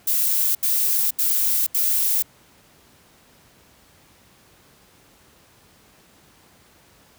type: noise bursts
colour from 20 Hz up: violet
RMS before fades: -20 dBFS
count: 4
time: 0.07-2.224 s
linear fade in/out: 5 ms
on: 480 ms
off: 78 ms
effects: pink hiss -54 dBFS RMS until 7.18 s + high-pass 60 Hz 12 dB/octave

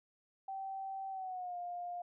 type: tone with pitch glide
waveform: sine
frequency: 774 to 705.7 Hz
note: G5 to F5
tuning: -22 to +18 cents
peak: -39 dBFS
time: 0.48-2.02 s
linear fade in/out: 5 ms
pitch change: -160 cents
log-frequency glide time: 1.1-1.57 s
effects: none

